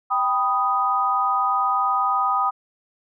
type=chord; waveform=sine; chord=G augmented; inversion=none; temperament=equal; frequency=784 / 987.8 / 1244.5 Hz; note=G5 / B5 / D#6; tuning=0 / 0 / 0 cents; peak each=-24 / -25 / -20 dBFS; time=0.1-2.51 s; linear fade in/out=20 ms; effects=none